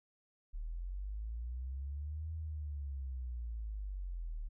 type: linear two-way sweep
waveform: sine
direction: up then down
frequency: 36.63 to 80.8 to 36.63 Hz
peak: -38 dBFS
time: 0.53-4.49 s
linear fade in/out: 20 ms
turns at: 2.33 s
effects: none